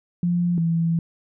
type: tone pair in turn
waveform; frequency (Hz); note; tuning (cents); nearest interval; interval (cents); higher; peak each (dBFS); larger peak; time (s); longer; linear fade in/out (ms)
sine; 174.61 / 166.15; F3 / E3; 0 / +14; minor second; 86; first; -18; neither; 0.23-0.58 / 0.58-0.99; second; 2
effects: none